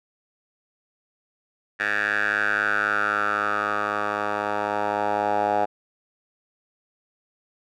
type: tone with band-pass filter sweep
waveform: 10% pulse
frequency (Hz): 103.83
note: G#2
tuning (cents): 0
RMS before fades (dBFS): -24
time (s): 1.79-5.66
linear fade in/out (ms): 20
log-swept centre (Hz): 1800 to 800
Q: 5.4
effects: none